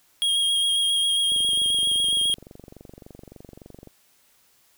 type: tone with vibrato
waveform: square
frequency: 3264 Hz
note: G#7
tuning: 31 cents flat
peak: -20 dBFS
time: 0.22-2.34 s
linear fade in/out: 0 ms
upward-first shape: square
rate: 7.4 Hz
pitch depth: 15 cents each way
type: click train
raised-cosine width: 2 ms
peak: -29 dBFS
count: 61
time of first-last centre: 1.32-3.873 s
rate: 23.5 Hz
effects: white hiss -61 dBFS RMS until 4.77 s